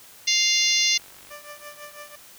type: harmonic tone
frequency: 698.5 Hz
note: F5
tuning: in tune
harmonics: 3 / 4 / 5 / 6 / 7 / 8 / 9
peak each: -26 / -26 / -26 / -26 / -26 / -26 / -26 dBFS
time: 0.27-0.98 s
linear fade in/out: 10 ms
type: click train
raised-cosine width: 0.3 ms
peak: -33 dBFS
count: 35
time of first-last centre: 0.6-1.313 s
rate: 47.7 Hz
type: tone with tremolo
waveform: 15% pulse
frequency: 590 Hz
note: D5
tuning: 8 cents sharp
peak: -30 dBFS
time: 1.3-2.16 s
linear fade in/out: 10 ms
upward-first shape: triangle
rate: 6 Hz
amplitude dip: 90%
effects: white hiss -48 dBFS RMS until 2.38 s